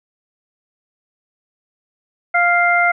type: harmonic tone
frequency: 698.5 Hz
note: F5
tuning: in tune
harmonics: 1 / 2 / 3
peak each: -16 / -16 / -16 dBFS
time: 2.34-2.92 s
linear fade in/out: 10 ms
effects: none